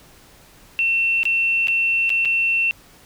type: tone with dropouts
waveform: sine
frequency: 2700 Hz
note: E7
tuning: 41 cents sharp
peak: -16 dBFS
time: 0.79-2.71 s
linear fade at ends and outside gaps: 0 ms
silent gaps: 1.232-1.254 / 1.672-1.683 / 2.094-2.102 / 2.25-2.255 s
effects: pink hiss -49 dBFS RMS until 3.05 s